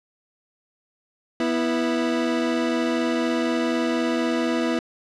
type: tone pair together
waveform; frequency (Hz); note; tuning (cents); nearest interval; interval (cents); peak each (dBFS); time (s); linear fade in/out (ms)
30% pulse; 245.5 / 329.6; B3 / E4; -10 / 0; perfect fourth; 510; -21; 1.4-4.79; 2
effects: low-pass 5000 Hz 12 dB/octave